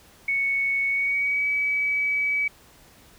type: tone with pitch glide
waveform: sine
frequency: 2217 to 2283 Hz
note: C#7 to D7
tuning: 0 to -50 cents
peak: -21 dBFS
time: 0.28-2.48 s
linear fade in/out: 5 ms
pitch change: +50 cents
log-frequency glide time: 0.88-1.47 s
effects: pink hiss -53 dBFS RMS until 3.18 s